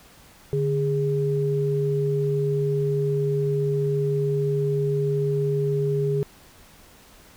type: tone pair together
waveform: sine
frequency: 145.7 / 410.9 Hz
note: D3 / G#4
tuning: -13 / -18 cents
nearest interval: octave + tritone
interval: 1795 cents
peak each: -23 dBFS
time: 0.53-6.23 s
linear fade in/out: 0 ms
effects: pink hiss -51 dBFS RMS until 7.36 s